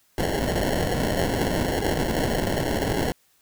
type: noise with sample-and-hold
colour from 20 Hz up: violet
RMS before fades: -24 dBFS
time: 0.18-3.12 s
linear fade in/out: 2 ms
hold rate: 1225 Hz
effects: white hiss -63 dBFS RMS until 3.41 s